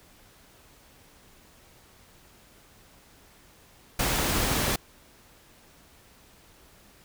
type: noise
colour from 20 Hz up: pink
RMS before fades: -26 dBFS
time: 3.99-4.76 s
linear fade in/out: 5 ms
effects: pink hiss -56 dBFS RMS until 7.04 s